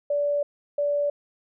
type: tone bursts at uneven times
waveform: sine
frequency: 579 Hz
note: D5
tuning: 25 cents flat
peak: -21 dBFS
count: 2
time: 0.1-0.43 / 0.78-1.1 s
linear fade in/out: 5 ms
effects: none